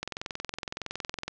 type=click train; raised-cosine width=0.2 ms; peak=-16 dBFS; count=28; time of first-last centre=0.03-1.28 s; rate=21.6 Hz; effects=low-pass 7000 Hz 12 dB/octave